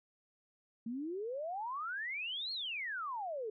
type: exponential two-way sweep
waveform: sine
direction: up then down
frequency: 220.9 to 4367 to 413.2 Hz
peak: -37 dBFS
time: 0.86-3.5 s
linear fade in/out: 5 ms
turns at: 2.52 s
effects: none

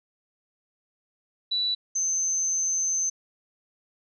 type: tone pair in turn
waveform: sine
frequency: 3951 / 6214 Hz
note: B7 / G8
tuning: 0 / -16 cents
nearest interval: minor sixth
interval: 784 cents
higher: second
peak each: -23 dBFS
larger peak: neither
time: 1.51-1.75 / 1.95-3.1 s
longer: second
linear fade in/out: 10 ms
effects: none

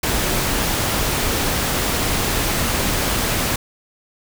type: noise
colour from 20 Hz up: pink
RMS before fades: -20 dBFS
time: 0.03-3.56 s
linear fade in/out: 5 ms
effects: none

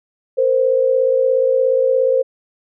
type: tone pair together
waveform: sine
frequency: 465 / 522 Hz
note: A#4 / C5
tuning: -4 / -4 cents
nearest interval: major second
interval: 200 cents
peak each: -18 / -13 dBFS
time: 0.37-2.23 s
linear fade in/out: 20 ms
effects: none

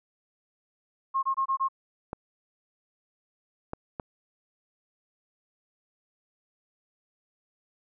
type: tone bursts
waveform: sine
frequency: 1075 Hz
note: C6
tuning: 47 cents sharp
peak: -23 dBFS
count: 5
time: 1.14-1.686 s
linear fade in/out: 20 ms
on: 90 ms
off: 24 ms
type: clicks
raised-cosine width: 1 ms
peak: -19 dBFS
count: 3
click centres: 2.131 / 3.734 / 3.998 s
effects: none

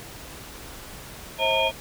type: tone cluster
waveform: sine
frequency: 534 / 641 / 912 / 2440 / 3241 Hz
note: C5 / E5 / A#5 / D#7 / G#7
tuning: +35 / -49 / -38 / -34 / -43 cents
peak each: -26 dBFS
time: 1.38-1.72 s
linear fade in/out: 50 ms
effects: pink hiss -41 dBFS RMS until 1.8 s

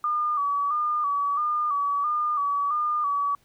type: tone with vibrato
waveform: sine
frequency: 1174.7 Hz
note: D6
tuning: in tune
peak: -22 dBFS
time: 0.04-3.35 s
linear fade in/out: 2 ms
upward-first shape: square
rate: 1.5 Hz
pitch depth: 52 cents each way
effects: pink hiss -64 dBFS RMS until 3.44 s

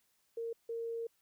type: tone bursts at uneven times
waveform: sine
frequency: 460.9 Hz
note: A#4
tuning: 20 cents flat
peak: -36 dBFS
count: 2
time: 0.37-0.53 / 0.69-1.07 s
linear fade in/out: 5 ms
effects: white hiss -75 dBFS RMS until 1.21 s

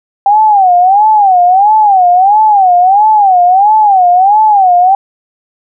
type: tone with vibrato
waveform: sine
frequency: 784 Hz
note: G5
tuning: in tune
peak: -3 dBFS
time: 0.26-4.95 s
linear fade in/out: 2 ms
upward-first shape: sine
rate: 1.5 Hz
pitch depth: 180 cents each way
effects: none

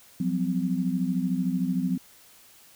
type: tone cluster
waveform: sine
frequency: 176.1 / 189.4 / 255.6 Hz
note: F3 / F#3 / C4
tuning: +15 / +41 / -40 cents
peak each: -28 dBFS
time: 0.2-1.98 s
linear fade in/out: 5 ms
effects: white hiss -54 dBFS RMS until 2.75 s

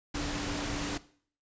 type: tone in noise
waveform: sine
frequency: 290 Hz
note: D4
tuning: 22 cents flat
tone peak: -36 dBFS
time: 0.14-0.98 s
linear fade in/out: 10 ms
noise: pink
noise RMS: -35 dBFS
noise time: 0.14-0.98 s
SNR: -4 dB
effects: noise-tail reverb RT60 0.5 s tail -17 dB re dry + resampled to 16000 Hz

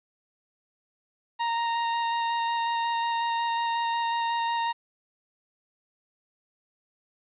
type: tone with vibrato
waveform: 40% pulse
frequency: 930 Hz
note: A#5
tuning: 4 cents flat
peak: -24 dBFS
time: 1.39-4.73 s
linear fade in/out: 20 ms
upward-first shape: square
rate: 5.5 Hz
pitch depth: 8 cents each way
effects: resampled to 8000 Hz + 10-bit

